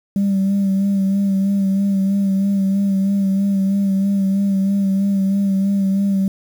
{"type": "tone with vibrato", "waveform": "sine", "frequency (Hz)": 196, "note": "G3", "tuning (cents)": 0, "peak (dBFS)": -12, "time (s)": [0.16, 6.28], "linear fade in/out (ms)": 2, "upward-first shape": "sine", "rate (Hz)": 3.1, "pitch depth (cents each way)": 32, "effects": ["tanh soft clip ceiling -12 dBFS", "7-bit"]}